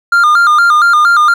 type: tone with vibrato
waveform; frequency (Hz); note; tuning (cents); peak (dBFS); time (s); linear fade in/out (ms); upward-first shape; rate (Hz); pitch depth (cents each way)
triangle; 1300; E6; -24; -3; 0.12-1.34; 5; square; 4.3; 120
effects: none